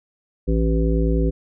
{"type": "harmonic tone with a mistuned harmonic", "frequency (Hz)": 55, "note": "A1", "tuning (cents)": 0, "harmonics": [1, 3, 5, 7, 9], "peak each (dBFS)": [-18, -23, -25, -26, -28], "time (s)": [0.47, 1.31], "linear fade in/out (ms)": 20, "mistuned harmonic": 1, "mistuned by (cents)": 57, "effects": []}